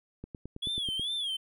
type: click train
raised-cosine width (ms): 3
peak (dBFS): -27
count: 8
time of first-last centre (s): 0.24-0.996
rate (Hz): 9.26
type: tone with vibrato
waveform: triangle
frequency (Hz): 3322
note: G#7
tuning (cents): 0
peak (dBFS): -29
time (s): 0.62-1.37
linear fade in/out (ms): 10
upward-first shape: sine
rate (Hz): 2.4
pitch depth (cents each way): 130
effects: none